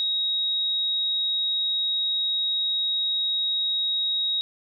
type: tone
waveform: sine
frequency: 3789 Hz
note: A#7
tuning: 27 cents sharp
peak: -22 dBFS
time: 0-4.41 s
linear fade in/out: 0 ms
effects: none